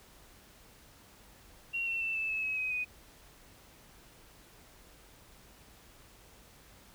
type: tone with pitch steps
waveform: sine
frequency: 2744 / 2706 / 2669 / 2632 / 2596 / 2560 / 2525 / 2490 Hz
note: F7 / E7 / E7 / E7 / E7 / D#7 / D#7 / D#7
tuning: -31 / +45 / +21 / -3 / -27 / +49 / +25 / +1 cents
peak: -31 dBFS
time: 1.73-2.85 s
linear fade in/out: 20 ms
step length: 140 ms
effects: added 50 Hz sine -66 dBFS peak until 6.94 s + pink hiss -58 dBFS RMS until 6.94 s